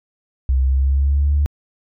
sine tone with pitch glide, 65.41 to 72.58 Hz, C2 to D2, 0 to -20 cents, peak -12 dBFS, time 0.49-1.46 s, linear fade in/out 0 ms, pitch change +180 cents, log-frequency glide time 0.61-1.34 s, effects tanh soft clip ceiling -8 dBFS

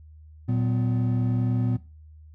triangle tone cluster, 117.4 / 187.8 / 250.7 Hz, A#2 / F#3 / B3, +13 / +26 / +26 cents, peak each -21 / -30 / -27 dBFS, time 0.48-1.77 s, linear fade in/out 10 ms, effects noise-tail reverb RT60 0.3 s tail -18 dB re dry + added 77 Hz sine -45 dBFS peak until 2.34 s

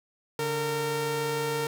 sawtooth tone pair together, 144.1 / 458.8 Hz, D3 / A#4, -33 / -28 cents, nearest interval octave + minor sixth, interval 2005 cents, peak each -30 / -24 dBFS, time 0.39-1.67 s, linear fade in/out 2 ms, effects none

